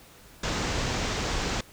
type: low-pass noise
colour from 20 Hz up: pink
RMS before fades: -29 dBFS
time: 0.43-1.61 s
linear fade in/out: 5 ms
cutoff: 7300 Hz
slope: 48 dB/octave
effects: pink hiss -52 dBFS RMS until 1.72 s